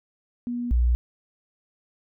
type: tone pair in turn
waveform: sine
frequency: 241.5 / 60.01 Hz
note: B3 / B1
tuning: -39 / -49 cents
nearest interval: 2 octaves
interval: 2410 cents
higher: first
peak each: -26 / -17 dBFS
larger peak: second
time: 0.47-0.71 / 0.71-0.95 s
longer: neither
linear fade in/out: 0 ms
effects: none